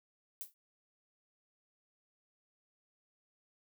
violet noise with exponential decay, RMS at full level -39 dBFS, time 0.41-0.54 s, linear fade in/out 0 ms, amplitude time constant 27 ms, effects none

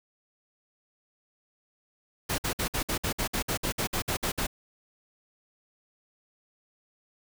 pink noise bursts, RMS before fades -29 dBFS, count 15, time 2.29-4.469 s, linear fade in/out 10 ms, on 93 ms, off 56 ms, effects none

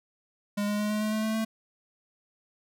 square tone with pitch steps, 205.1 / 207.4 / 209.7 / 212 / 214.3 / 216.7 / 219.1 / 221.5 Hz, G#3 / G#3 / G#3 / G#3 / A3 / A3 / A3 / A3, -21 / -2 / +17 / +36 / -45 / -26 / -7 / +12 cents, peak -27 dBFS, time 0.57-1.45 s, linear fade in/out 10 ms, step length 110 ms, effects none

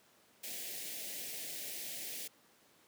white band-stop noise, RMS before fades -43 dBFS, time 0.43-2.28 s, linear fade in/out 10 ms, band 730 to 1800 Hz, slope 48 dB/octave, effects pink hiss -66 dBFS RMS until 2.87 s + high-pass 200 Hz 12 dB/octave

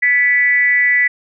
sine tone with frequency modulation, 1975.5 Hz, B6, in tune, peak -10 dBFS, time 0.02-1.08 s, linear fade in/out 10 ms, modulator 268 Hz, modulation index 0.48, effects none

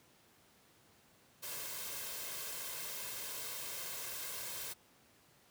white noise with comb filter, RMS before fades -43 dBFS, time 1.42-4.74 s, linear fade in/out 20 ms, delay 1.9 ms, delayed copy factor +0.55, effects pink hiss -66 dBFS RMS until 5.5 s + high-pass 100 Hz 12 dB/octave

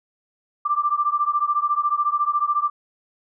sine beating tone pair, 1174.7 / 1188.7 Hz, D6 / D6, 0 / +21 cents, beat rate 14 Hz, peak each -21 / -22 dBFS, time 0.65-2.7 s, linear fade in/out 10 ms, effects none

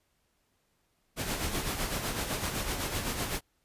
pink noise with tremolo, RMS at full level -31 dBFS, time 1.16-3.41 s, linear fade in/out 50 ms, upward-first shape sine, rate 7.9 Hz, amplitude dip 50%, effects pink hiss -74 dBFS RMS until 3.64 s + resampled to 32000 Hz

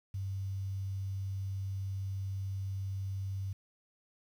sine tone with quantisation, 96.9 Hz, G2, 20 cents flat, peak -34 dBFS, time 0.14-3.53 s, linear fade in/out 5 ms, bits 10, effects none

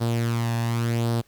sawtooth tone with flanger, 116.8 Hz, A#2, 4 cents sharp, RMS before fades -24 dBFS, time 0-1.22 s, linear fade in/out 20 ms, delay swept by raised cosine 0.21 to 1.15 ms, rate 0.89 Hz, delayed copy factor +0.55, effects pink hiss -61 dBFS RMS until 1.27 s

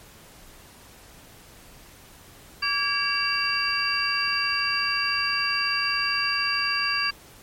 sine tone cluster, 1153 / 1641 / 2287 / 2745 / 4719 Hz, D6 / G#6 / D7 / F7 / D8, -32 / -21 / -47 / -31 / +7 cents, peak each -30 / -28 / -34 / -28 / -26 dBFS, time 2.62-7.11 s, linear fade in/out 10 ms, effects pink hiss -49 dBFS RMS until 7.42 s + MP3 64 kbps

